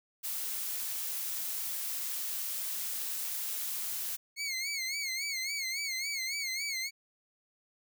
blue noise, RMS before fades -36 dBFS, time 0.23-4.17 s, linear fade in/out 20 ms
20% pulse tone with vibrato, 2174 Hz, C#7, 34 cents flat, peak -28 dBFS, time 4.36-6.91 s, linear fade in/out 50 ms, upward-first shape sine, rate 3.6 Hz, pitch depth 100 cents each way
effects none

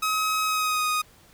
sawtooth tone with pitch glide, 1273 to 1243.2 Hz, D#6 to D#6, +39 to -2 cents, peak -19 dBFS, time 0.02-1.02 s, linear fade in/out 10 ms, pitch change -41 cents, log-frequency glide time 0.45-0.87 s, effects pink hiss -55 dBFS RMS until 1.33 s

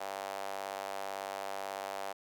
sawtooth tone with high-pass filter, 98.1 Hz, G2, 2 cents sharp, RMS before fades -40 dBFS, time 0-2.13 s, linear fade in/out 10 ms, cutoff 690 Hz, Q 2.9, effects none

